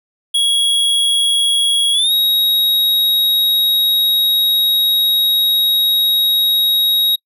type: tone with pitch glide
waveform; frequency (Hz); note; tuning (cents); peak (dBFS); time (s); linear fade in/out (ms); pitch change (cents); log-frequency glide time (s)
square; 3322 to 3794; G#7 to A#7; 0 to +30; -12; 0.34-7.16; 10; +230; 1.93-2.12
effects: noise-tail reverb RT60 0.1 s tail -26 dB re dry